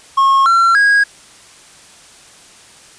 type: tone with pitch steps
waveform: triangle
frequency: 1086 / 1360 / 1644 Hz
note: C#6 / F6 / G#6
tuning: -36 / -46 / -18 cents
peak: -6 dBFS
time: 0.17-1.04 s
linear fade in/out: 10 ms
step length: 290 ms
effects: white hiss -42 dBFS RMS until 2.98 s + resampled to 22050 Hz